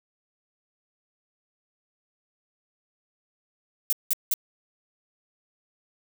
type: noise bursts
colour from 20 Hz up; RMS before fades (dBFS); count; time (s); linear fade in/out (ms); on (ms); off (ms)
violet; -23; 3; 3.9-4.338; 0; 26; 180
effects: none